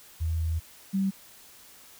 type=tone pair in turn; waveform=sine; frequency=81.1 / 193.78 Hz; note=E2 / G3; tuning=-28 / -20 cents; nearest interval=octave + minor third; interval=1508 cents; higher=second; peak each=-25 / -23 dBFS; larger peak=second; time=0.2-0.6 / 0.93-1.11 s; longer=first; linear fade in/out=20 ms; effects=white hiss -52 dBFS RMS until 1.99 s